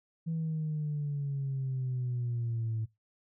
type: exponential sweep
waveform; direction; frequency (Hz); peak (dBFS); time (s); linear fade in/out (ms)
sine; down; 164.81 to 110; -29; 0.26-2.86; 20
effects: noise-tail reverb RT60 0.2 s tail -21 dB re dry + tanh soft clip ceiling -27 dBFS